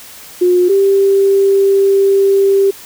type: tone pair in turn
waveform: sine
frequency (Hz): 358.7 / 393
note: F4 / G4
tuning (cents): +46 / +4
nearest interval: major second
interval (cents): 158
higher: second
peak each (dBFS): -7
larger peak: neither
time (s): 0.41-0.69 / 0.69-2.71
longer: second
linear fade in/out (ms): 10
effects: white hiss -35 dBFS RMS until 2.85 s